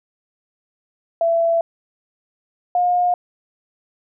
sine tone pair in turn, 669 / 713.6 Hz, E5 / F5, +25 / +37 cents, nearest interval minor second, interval 112 cents, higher second, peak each -14 dBFS, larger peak neither, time 1.21-1.61 / 2.75-3.14 s, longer first, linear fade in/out 2 ms, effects none

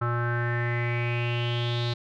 square tone with low-pass filter sweep, 119.4 Hz, A#2, 42 cents sharp, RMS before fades -27 dBFS, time 0.01-1.94 s, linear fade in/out 10 ms, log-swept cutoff 1300 to 4000 Hz, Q 6.6, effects none

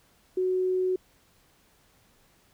sine tone, 370 Hz, F#4, in tune, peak -23 dBFS, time 0.37-0.96 s, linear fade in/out 5 ms, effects pink hiss -63 dBFS RMS until 2.53 s

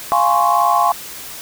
sine chord, Db major seventh, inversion first, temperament equal, 698.5 / 830.6 / 1046.5 / 1108.7 Hz, F5 / Ab5 / C6 / Db6, 0 / 0 / 0 / 0 cents, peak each -17 dBFS, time 0.12-0.92 s, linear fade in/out 0 ms, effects white hiss -32 dBFS RMS until 1.41 s

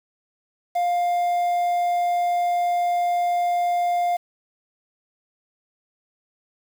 triangle tone with quantisation, 703 Hz, F5, 11 cents sharp, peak -17 dBFS, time 0.75-4.17 s, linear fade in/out 10 ms, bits 7, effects none

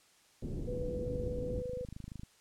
pink low-pass noise, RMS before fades -39 dBFS, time 0.42-1.61 s, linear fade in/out 5 ms, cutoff 410 Hz, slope 24 dB/octave
sine tone with pitch glide, 493.9 to 500.8 Hz, B4 to B4, 0 to +24 cents, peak -37 dBFS, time 0.67-1.85 s, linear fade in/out 10 ms, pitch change +24 cents, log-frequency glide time 1.34-1.74 s
click train, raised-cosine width 5 ms, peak -32 dBFS, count 31, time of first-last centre 1.08-2.234 s, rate 26 Hz
effects white hiss -65 dBFS RMS until 2.4 s + low-pass 9000 Hz 12 dB/octave

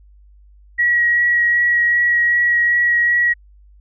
sine tone with vibrato, 1912 Hz, A#6, 43 cents sharp, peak -12 dBFS, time 0.78-3.34 s, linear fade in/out 20 ms, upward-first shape sine, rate 2.6 Hz, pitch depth 11 cents each way, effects added 50 Hz sine -44 dBFS peak until 3.8 s

